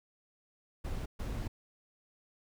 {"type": "noise bursts at uneven times", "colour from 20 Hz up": "brown", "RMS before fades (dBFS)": -37, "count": 2, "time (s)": [[0.84, 1.06], [1.19, 1.48]], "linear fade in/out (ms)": 10, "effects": []}